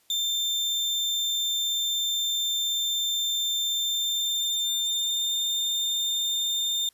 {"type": "tone with pitch glide", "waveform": "35% pulse", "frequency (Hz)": [3581, 3612], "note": ["A7", "A7"], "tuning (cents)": [30, 45], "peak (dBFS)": -23, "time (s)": [0.1, 6.89], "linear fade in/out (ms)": 2, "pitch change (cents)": 15, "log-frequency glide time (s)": [3.77, 5.34], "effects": ["white hiss -64 dBFS RMS until 6.93 s", "resampled to 32000 Hz"]}